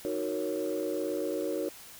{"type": "chord", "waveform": "sine", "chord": "D# minor seventh", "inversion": "none", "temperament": "equal", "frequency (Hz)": [311.1, 370, 466.2, 554.4], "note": ["D#4", "F#4", "A#4", "C#5"], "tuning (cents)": [0, 0, 0, 0], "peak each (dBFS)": -34, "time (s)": [0.05, 1.69], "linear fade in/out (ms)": 0, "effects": ["tanh soft clip ceiling -23 dBFS", "white hiss -49 dBFS RMS until 1.99 s"]}